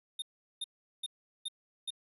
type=tone bursts; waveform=square; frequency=3657 Hz; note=A#7; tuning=34 cents flat; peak=-35 dBFS; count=5; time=0.19-1.905 s; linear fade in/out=5 ms; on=31 ms; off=390 ms; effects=resampled to 32000 Hz